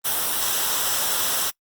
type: noise with comb filter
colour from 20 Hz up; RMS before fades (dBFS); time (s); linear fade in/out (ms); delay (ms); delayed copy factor
white; -23; 0.04-1.51; 20; 0.44; -0.55
effects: noise-tail reverb RT60 0.1 s tail -24 dB re dry + Opus 32 kbps